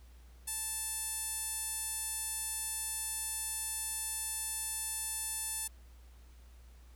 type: tone with band-pass filter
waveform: sawtooth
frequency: 880 Hz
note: A5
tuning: in tune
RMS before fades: -38 dBFS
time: 0.47-5.68 s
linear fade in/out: 10 ms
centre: 10000 Hz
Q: 3.5
effects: added 60 Hz sine -53 dBFS peak until 6.95 s + pink hiss -66 dBFS RMS until 6.95 s